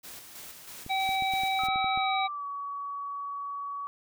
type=noise with tremolo; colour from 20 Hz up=white; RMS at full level=-44 dBFS; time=0.03-1.68 s; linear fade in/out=20 ms; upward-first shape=square; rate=3.1 Hz; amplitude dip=40%
type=clicks; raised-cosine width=3 ms; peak=-30 dBFS; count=10; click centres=0.864 / 1.091 / 1.223 / 1.337 / 1.435 / 1.636 / 1.686 / 1.759 / 1.844 / 1.975 s
type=harmonic tone; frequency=768 Hz; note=G5; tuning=36 cents flat; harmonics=1 / 3 / 5; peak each=-27 / -32 / -34 dBFS; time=0.89-2.28 s; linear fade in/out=20 ms
type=tone with pitch glide; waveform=sine; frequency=1284 to 1130.8 Hz; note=E6 to C#6; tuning=-46 to +34 cents; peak=-33 dBFS; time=1.59-3.87 s; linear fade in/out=0 ms; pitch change=-220 cents; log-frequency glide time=1.95-2.46 s
effects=none